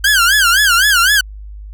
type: tone with vibrato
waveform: sawtooth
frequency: 1529 Hz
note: G6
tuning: 44 cents flat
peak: -5 dBFS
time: 0.04-1.21 s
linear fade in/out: 5 ms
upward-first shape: sine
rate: 3.9 Hz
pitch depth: 200 cents each way
effects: added 51 Hz sine -28 dBFS peak until 1.73 s